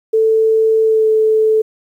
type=tone with pitch glide; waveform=sine; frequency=442.5 to 436.9 Hz; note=A4 to A4; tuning=+10 to -12 cents; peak=-9 dBFS; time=0.13-1.62 s; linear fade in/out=10 ms; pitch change=-22 cents; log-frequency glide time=0.83-1.08 s; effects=8-bit